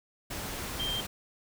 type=tone in noise; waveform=sine; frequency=3168 Hz; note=G7; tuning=18 cents sharp; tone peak=-31 dBFS; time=0.79-1.01 s; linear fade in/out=10 ms; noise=pink; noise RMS=-37 dBFS; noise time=0.3-1.07 s; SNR=+3 dB; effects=none